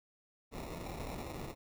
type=noise with sample-and-hold; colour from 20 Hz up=pink; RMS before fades=-43 dBFS; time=0.51-1.55 s; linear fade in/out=50 ms; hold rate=1575 Hz; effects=none